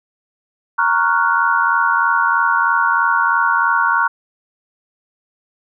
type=chord; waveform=sine; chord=Gb major seventh; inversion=first; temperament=equal; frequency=932.3 / 1108.7 / 1396.9 / 1480 Hz; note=Bb5 / Db6 / F6 / Gb6; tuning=0 / 0 / 0 / 0 cents; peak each=-18 dBFS; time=0.78-4.08 s; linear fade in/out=10 ms; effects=none